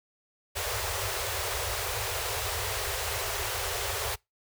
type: band-stop noise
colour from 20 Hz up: pink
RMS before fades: -31 dBFS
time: 0.55-4.16 s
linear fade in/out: 20 ms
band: 110 to 380 Hz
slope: 96 dB/octave
effects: noise-tail reverb RT60 0.2 s tail -25 dB re dry + high-pass 60 Hz 12 dB/octave